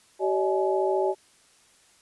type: tone cluster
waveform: sine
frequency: 381.5 / 573 / 627 / 847 Hz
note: G4 / D5 / D#5 / G#5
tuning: -47 / -43 / +13 / +34 cents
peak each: -24 / -29 / -29 / -29 dBFS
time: 0.19-1.15 s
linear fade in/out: 50 ms
effects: white hiss -59 dBFS RMS until 2.01 s + resampled to 24000 Hz